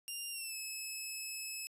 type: tone with pitch glide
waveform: 10% pulse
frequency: 2794 to 2592 Hz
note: F7 to E7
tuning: 0 to -30 cents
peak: -32 dBFS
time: 0.08-1.67 s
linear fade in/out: 0 ms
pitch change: -130 cents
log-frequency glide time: 0.31-0.56 s
effects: resampled to 32000 Hz